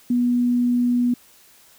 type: tone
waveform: sine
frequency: 243.8 Hz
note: B3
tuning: 22 cents flat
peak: -16 dBFS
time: 0.1-1.14 s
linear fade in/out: 5 ms
effects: white hiss -52 dBFS RMS until 1.78 s